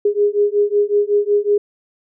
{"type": "beating tone pair", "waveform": "sine", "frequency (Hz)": [408.9, 414.3], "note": ["G#4", "G#4"], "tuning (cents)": [-27, -4], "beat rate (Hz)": 5.4, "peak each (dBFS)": -16, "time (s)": [0.05, 1.58], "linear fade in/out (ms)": 5, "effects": []}